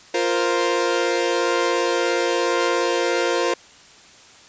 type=chord; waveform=sawtooth; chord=F suspended fourth; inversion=none; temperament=equal; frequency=349.2 / 466.2 / 523.3 Hz; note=F4 / Bb4 / C5; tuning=0 / 0 / 0 cents; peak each=-19 dBFS; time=0.14-3.54 s; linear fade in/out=5 ms; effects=white hiss -47 dBFS RMS until 4.48 s + resampled to 16000 Hz